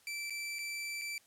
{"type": "tone with dropouts", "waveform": "sawtooth", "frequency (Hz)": 2331, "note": "D7", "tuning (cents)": -14, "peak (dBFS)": -34, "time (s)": [0.07, 1.18], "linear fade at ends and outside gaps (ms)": 1, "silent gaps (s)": [[0.298, 0.305], [0.586, 0.59], [1.014, 1.018]], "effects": ["white hiss -66 dBFS RMS until 1.26 s", "low-pass 12000 Hz 12 dB/octave"]}